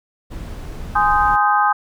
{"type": "noise", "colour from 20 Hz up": "brown", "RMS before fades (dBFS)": -29, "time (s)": [0.3, 1.37], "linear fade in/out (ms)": 20}
{"type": "chord", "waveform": "sine", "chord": "Ab major seventh", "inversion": "none", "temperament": "just", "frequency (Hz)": [830.6, 1038.3, 1245.9, 1557.4], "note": ["Ab5", "C6", "Eb6", "G6"], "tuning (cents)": [0, -14, 2, -12], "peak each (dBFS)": [-16, -21, -17, -21], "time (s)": [0.95, 1.73], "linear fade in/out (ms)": 10}
{"effects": []}